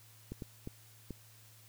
clicks, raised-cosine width 3 ms, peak -28 dBFS, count 4, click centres 0.32 / 0.422 / 0.674 / 1.107 s, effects added 110 Hz sine -60 dBFS peak until 1.68 s + white hiss -61 dBFS RMS until 1.68 s

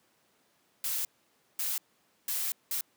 blue noise bursts at uneven times, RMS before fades -32 dBFS, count 4, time 0.84-1.05 / 1.59-1.78 / 2.28-2.52 / 2.71-2.81 s, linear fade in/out 2 ms, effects pink hiss -69 dBFS RMS until 2.96 s + high-pass 200 Hz 12 dB/octave

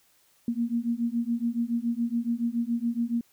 sine beating tone pair, 231.4 / 238.5 Hz, A#3 / A#3, -13 / +40 cents, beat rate 7.1 Hz, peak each -28 dBFS, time 0.48-3.21 s, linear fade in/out 2 ms, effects white hiss -64 dBFS RMS until 3.32 s

